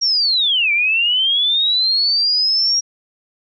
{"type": "linear two-way sweep", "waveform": "sine", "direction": "down then up", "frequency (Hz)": [5660, 2300, 5660], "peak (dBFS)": -13, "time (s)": [0.01, 2.81], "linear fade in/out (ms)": 20, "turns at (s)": 0.72, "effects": []}